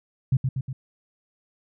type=tone with echo; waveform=sine; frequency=131.5 Hz; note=C3; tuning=9 cents sharp; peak=-16 dBFS; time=0.32-0.37 s; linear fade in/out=5 ms; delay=120 ms; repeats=3; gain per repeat=-4 dB; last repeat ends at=0.73 s; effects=none